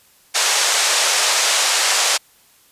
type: band-pass noise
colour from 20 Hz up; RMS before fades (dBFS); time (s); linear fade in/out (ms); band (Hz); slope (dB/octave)
white; -17; 0.34-2.18; 20; 500 to 8000; 24
effects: white hiss -53 dBFS RMS until 2.71 s + resampled to 32000 Hz